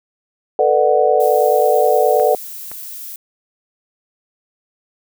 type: chord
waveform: sine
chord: B minor seventh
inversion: third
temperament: just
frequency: 444.5 / 493.9 / 592.7 / 740.8 Hz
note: A4 / B4 / D5 / F#5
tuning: +18 / 0 / +16 / +2 cents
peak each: -16 dBFS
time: 0.59-2.35 s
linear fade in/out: 2 ms
type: noise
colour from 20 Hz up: violet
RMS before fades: -31 dBFS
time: 1.2-3.16 s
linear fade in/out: 2 ms
type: clicks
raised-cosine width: 0.5 ms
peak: -19 dBFS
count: 2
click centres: 2.199 / 2.716 s
effects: none